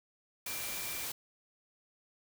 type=tone in noise; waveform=sine; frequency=2361 Hz; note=D7; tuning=9 cents sharp; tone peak=-46 dBFS; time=0.46-1.05 s; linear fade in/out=5 ms; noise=white; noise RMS=-39 dBFS; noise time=0.46-1.12 s; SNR=-10 dB; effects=none